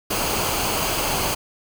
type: noise with comb filter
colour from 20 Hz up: pink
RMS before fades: -23 dBFS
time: 0.1-1.35 s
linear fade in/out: 10 ms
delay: 0.54 ms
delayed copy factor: -0.5
effects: none